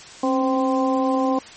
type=harmonic tone with a mistuned harmonic; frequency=260 Hz; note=C4; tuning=11 cents flat; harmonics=1 / 2 / 3 / 4; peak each=-20 / -23 / -25 / -26 dBFS; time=0.23-1.39 s; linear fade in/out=5 ms; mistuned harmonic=1; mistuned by=+53 cents; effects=white hiss -41 dBFS RMS until 1.56 s + MP3 32 kbps